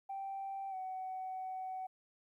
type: tone with pitch glide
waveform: sine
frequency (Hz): 781 to 751.4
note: G5 to F#5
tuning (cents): -7 to +26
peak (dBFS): -38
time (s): 0.09-1.87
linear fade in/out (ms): 10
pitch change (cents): -67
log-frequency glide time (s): 0.7-0.75
effects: tanh soft clip ceiling -35 dBFS + 13-bit